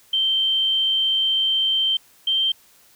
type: tone pair in turn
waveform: sine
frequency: 3126 / 3141 Hz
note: G7 / G7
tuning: -6 / +3 cents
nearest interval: unison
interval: 9 cents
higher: second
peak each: -17 dBFS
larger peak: neither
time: 0.13-1.97 / 2.27-2.52 s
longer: first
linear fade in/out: 5 ms
effects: white hiss -54 dBFS RMS until 2.95 s